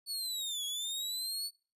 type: linear two-way sweep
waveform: sawtooth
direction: down then up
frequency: 4479 to 3322 to 4479 Hz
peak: -32 dBFS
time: 0.06-1.51 s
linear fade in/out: 50 ms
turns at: 0.65 s
effects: noise-tail reverb RT60 0.4 s tail -26 dB re dry + resampled to 32000 Hz